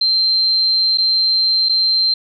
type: tone with dropouts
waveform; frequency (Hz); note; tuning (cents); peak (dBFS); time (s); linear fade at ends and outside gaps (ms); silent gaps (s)
sine; 4137; C8; -20; -12; 0.01-2.14; 5; 0.975-0.982 / 1.688-1.693
effects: none